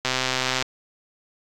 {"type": "click train", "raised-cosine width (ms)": 0.2, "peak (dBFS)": -5, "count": 75, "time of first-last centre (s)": [0.05, 0.624], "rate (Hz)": 129, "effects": ["AAC 48 kbps"]}